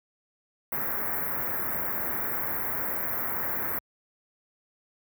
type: band-stop noise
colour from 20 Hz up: white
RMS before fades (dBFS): -30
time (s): 0.72-3.79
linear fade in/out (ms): 5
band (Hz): 2000 to 13000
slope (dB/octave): 48
effects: high-pass 60 Hz 12 dB/octave